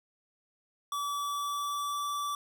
square tone with pitch glide, 1150 to 1159.3 Hz, D6 to D6, -37 to -23 cents, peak -32 dBFS, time 0.92-2.35 s, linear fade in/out 2 ms, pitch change +14 cents, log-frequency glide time 1.16-2.06 s, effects none

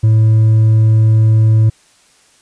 sine tone with hard clipping, 110 Hz, A2, in tune, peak -7 dBFS, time 0.03-1.7 s, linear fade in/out 10 ms, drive 2 dB, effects white hiss -50 dBFS RMS until 2.41 s + resampled to 22050 Hz

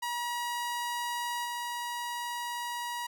sawtooth tone with level steps, 959 Hz, A#5, 49 cents sharp, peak -28 / -30 dBFS, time 0.02-3.07 s, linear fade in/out 10 ms, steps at 1.44 s, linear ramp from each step 20 ms, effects none

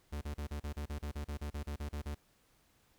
45% pulse tone bursts, 73.42 Hz, D2, in tune, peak -37 dBFS, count 16, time 0.12-2.149 s, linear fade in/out 10 ms, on 94 ms, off 35 ms, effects pink hiss -70 dBFS RMS until 2.98 s

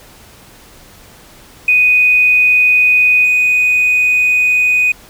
triangle tone with level steps, 2489 Hz, D#7, in tune, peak -3 / -6 dBFS, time 1.68-4.92 s, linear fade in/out 5 ms, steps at 3.24 s, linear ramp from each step 20 ms, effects tanh soft clip ceiling -5 dBFS + pink hiss -41 dBFS RMS until 5.09 s

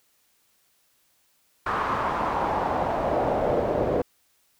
brown noise with band-pass filter sweep, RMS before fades -25 dBFS, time 1.66-4.02 s, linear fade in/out 5 ms, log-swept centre 1200 to 500 Hz, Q 2.6, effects white hiss -66 dBFS RMS until 4.59 s

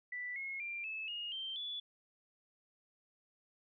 sine tone with pitch steps, 1975.5 / 2167 / 2377 / 2607 / 2859 / 3136 / 3440 Hz, B6 / C#7 / D7 / E7 / F7 / G7 / A7, 0 / -40 / +20 / -20 / +40 / 0 / -40 cents, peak -39 dBFS, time 0.12-1.8 s, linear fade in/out 5 ms, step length 240 ms, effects none

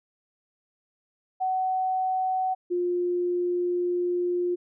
sine tone pair in turn, 750 / 354 Hz, F#5 / F4, +23 / +23 cents, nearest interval octave + minor second, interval 1300 cents, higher first, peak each -23 dBFS, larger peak neither, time 1.4-2.55 / 2.7-4.56 s, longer second, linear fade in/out 20 ms, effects none

